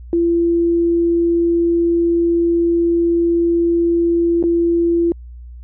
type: tone with dropouts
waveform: sine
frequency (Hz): 339.5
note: F4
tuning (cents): -49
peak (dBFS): -12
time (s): 0.13-5.12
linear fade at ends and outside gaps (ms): 1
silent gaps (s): 4.427-4.438
effects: added 60 Hz sine -32 dBFS peak until 5.63 s